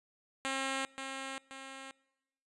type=tone with echo; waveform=5% pulse; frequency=268.4 Hz; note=C4; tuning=44 cents sharp; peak=-22 dBFS; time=0.45-0.85 s; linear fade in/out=0 ms; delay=530 ms; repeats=2; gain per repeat=-6 dB; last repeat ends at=1.91 s; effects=noise-tail reverb RT60 1.0 s tail -24 dB re dry + resampled to 24000 Hz